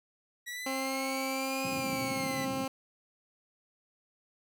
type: linear two-way sweep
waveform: sawtooth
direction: up then down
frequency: 1926 to 2489 to 1969 Hz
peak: -34 dBFS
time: 0.46-2.46 s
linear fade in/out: 20 ms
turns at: 1.68 s
type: tone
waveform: 15% pulse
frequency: 266.4 Hz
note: C4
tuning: 31 cents sharp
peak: -26 dBFS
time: 0.66-2.68 s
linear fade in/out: 5 ms
type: band-pass noise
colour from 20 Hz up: white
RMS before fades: -41 dBFS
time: 1.64-2.65 s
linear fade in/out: 10 ms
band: 120 to 260 Hz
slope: 24 dB/octave
effects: none